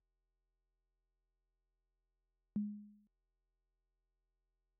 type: tone with exponential decay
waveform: sine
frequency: 207.7 Hz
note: G#3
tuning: in tune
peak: -31 dBFS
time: 2.56-3.07 s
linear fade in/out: 0 ms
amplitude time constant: 110 ms
effects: added 42 Hz sine -70 dBFS peak until 4.79 s + high-pass 100 Hz 12 dB/octave